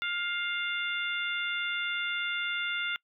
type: harmonic tone with a mistuned harmonic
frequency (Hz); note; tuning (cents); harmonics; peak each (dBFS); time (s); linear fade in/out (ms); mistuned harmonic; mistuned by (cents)
704; F5; +14; 2 / 3 / 4 / 5; -33 / -35 / -36 / -37; 0.02-2.96; 0; 4; -17
effects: noise-tail reverb RT60 0.1 s tail -25 dB re dry